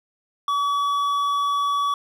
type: tone with hard clipping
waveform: triangle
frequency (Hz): 1139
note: C#6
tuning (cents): +47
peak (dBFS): -21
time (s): 0.48-1.94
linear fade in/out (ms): 2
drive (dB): 10
effects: none